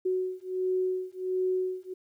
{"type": "beating tone pair", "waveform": "sine", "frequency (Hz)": [370, 371.4], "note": ["F#4", "F#4"], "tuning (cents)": [0, 7], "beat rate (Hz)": 1.4, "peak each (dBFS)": -30, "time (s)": [0.05, 1.94], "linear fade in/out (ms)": 10, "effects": ["11-bit"]}